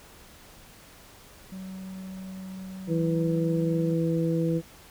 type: tone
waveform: triangle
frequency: 188.7 Hz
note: F#3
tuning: 34 cents sharp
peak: -34 dBFS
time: 1.52-3.94 s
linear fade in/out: 2 ms
type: harmonic tone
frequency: 164.81 Hz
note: E3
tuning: in tune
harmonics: 1 / 2 / 3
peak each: -25 / -28 / -30 dBFS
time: 2.87-4.62 s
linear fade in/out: 50 ms
effects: pink hiss -51 dBFS RMS until 4.9 s